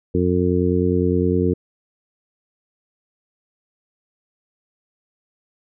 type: harmonic tone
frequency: 89.8 Hz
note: F2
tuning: 49 cents sharp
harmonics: 1 / 2 / 3 / 4 / 5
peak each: -22 / -22 / -22 / -22 / -22 dBFS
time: 0.14-1.54 s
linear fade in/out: 10 ms
effects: none